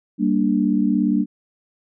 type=chord; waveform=sine; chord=G minor; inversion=none; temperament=equal; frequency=196 / 233.1 / 293.7 Hz; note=G3 / Bb3 / D4; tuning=0 / 0 / 0 cents; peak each=-20 dBFS; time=0.18-1.26 s; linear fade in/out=50 ms; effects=none